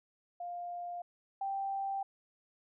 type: tone pair in turn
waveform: sine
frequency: 702 / 784.1 Hz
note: F5 / G5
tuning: +9 / 0 cents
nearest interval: major second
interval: 191 cents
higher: second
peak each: -38 / -33 dBFS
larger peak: second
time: 0.4-1.02 / 1.41-2.03 s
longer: neither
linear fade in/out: 5 ms
effects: none